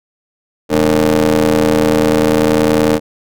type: ring-modulated tone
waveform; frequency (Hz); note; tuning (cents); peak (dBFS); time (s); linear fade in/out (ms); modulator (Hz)
25% pulse; 80.4; E2; -43; -3; 0.69-3; 50; 377
effects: none